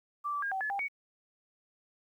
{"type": "tone with pitch steps", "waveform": "sine", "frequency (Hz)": [1170, 1160, 1619, 766, 1716, 796, 2242], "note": ["D6", "D6", "G#6", "G5", "A6", "G5", "C#7"], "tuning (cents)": [-7, -22, -45, -40, -44, 26, 19], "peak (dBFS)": -31, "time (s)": [0.24, 0.884], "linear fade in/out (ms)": 20, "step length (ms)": 92, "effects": ["11-bit"]}